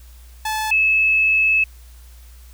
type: tone pair in turn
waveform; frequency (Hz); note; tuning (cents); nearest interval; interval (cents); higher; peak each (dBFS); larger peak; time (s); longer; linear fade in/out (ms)
sawtooth / sine; 867 / 2598; A5 / E7; -26 / -26; octave + perfect fifth; 1900; second; -17 / -13; second; 0.45-0.71 / 0.71-1.64; second; 5
effects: added 60 Hz sine -40 dBFS peak until 2.53 s + white hiss -52 dBFS RMS until 2.53 s